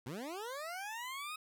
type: linear sweep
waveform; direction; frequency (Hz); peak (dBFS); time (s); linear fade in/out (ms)
20% pulse; up; 110 to 1272; -36; 0.06-1.36; 5
effects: none